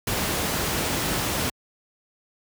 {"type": "noise", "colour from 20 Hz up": "pink", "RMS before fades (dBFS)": -25, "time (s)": [0.07, 1.5], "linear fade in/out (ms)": 5, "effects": ["high-pass 60 Hz 12 dB/octave"]}